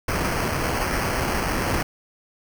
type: noise with sample-and-hold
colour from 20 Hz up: pink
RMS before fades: -24 dBFS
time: 0.08-1.83 s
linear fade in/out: 5 ms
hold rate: 3675 Hz
effects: none